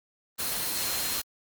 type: tone in noise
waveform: sine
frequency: 4192 Hz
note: C8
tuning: 2 cents sharp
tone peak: -37 dBFS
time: 0.38-1.22 s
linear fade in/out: 20 ms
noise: white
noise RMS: -30 dBFS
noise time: 0.38-1.22 s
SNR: -10 dB
effects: Opus 24 kbps